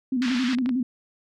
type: tone with vibrato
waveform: sine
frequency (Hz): 251.1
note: B3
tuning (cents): +29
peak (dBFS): -21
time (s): 0.12-0.83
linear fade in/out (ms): 5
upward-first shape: square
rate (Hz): 11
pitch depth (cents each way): 76
type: band-pass noise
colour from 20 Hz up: pink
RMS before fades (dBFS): -33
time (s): 0.22-0.55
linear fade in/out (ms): 0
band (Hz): 1300 to 4900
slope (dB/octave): 24
type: clicks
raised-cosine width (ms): 0.3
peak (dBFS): -20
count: 7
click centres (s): 0.282 / 0.316 / 0.364 / 0.532 / 0.586 / 0.66 / 0.692
effects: none